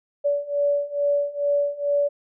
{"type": "beating tone pair", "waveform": "sine", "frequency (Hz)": [573, 575.3], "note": ["D5", "D5"], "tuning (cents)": [-43, -36], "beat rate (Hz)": 2.3, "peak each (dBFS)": [-24, -22], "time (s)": [0.24, 2.09], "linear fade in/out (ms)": 20, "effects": []}